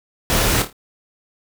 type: noise with echo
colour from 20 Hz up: pink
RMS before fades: -18 dBFS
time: 0.3-0.62 s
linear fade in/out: 0 ms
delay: 27 ms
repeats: 4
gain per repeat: -8 dB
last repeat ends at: 0.728 s
effects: none